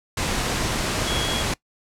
sine tone in noise, 3322 Hz, G#7, in tune, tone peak -27 dBFS, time 1.07-1.42 s, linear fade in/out 5 ms, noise pink, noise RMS -24 dBFS, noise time 0.17-1.54 s, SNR -6 dB, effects noise-tail reverb RT60 0.1 s tail -22 dB re dry + low-pass 9000 Hz 12 dB/octave

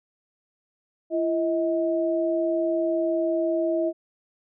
sine tone pair together, 337.4 / 636.9 Hz, E4 / D#5, +40 / +40 cents, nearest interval major seventh, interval 1100 cents, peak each -24 dBFS, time 1.1-3.93 s, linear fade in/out 50 ms, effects none

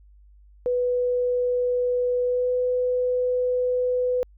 sine tone with pitch glide, 493.9 to 499.1 Hz, B4 to B4, 0 to +18 cents, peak -20 dBFS, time 0.66-4.23 s, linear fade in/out 0 ms, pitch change +18 cents, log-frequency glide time 2.25-2.5 s, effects added 50 Hz sine -49 dBFS peak until 4.37 s

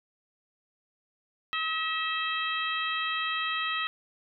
harmonic tone with a mistuned harmonic, 640 Hz, D#5, 49 cents sharp, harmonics 2 / 3 / 4 / 5 / 6, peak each -32 / -34 / -34 / -35 / -39 dBFS, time 1.53-3.87 s, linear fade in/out 0 ms, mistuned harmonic 4, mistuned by +39 cents, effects none

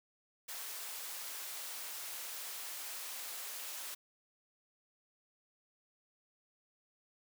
white high-pass noise, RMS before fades -44 dBFS, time 0.48-3.95 s, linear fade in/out 10 ms, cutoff 540 Hz, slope 12 dB/octave, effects none

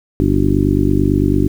harmonic tone with a mistuned harmonic, 49 Hz, G1, in tune, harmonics 1 / 2 / 3 / 4 / 5 / 6 / 7 / 8, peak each -19 / -18 / -20 / -22 / -20 / -16 / -22 / -22 dBFS, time 0.2-1.48 s, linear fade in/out 0 ms, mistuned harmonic 8, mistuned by -63 cents, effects 7-bit

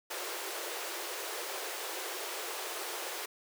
pink high-pass noise, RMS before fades -39 dBFS, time 0.1-3.26 s, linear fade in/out 10 ms, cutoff 340 Hz, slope 96 dB/octave, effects none

